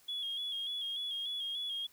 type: tone with vibrato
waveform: sine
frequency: 3322 Hz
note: G#7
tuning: in tune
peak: -34 dBFS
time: 0.08-1.87 s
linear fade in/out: 10 ms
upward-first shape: square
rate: 3.4 Hz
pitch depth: 38 cents each way
effects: tanh soft clip ceiling -31 dBFS + white hiss -64 dBFS RMS until 1.92 s